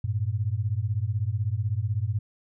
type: beating tone pair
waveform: sine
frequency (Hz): 97.5 / 113.5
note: G2 / A#2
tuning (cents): -9 / -46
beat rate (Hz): 16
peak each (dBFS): -27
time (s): 0.04-2.19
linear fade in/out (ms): 5
effects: none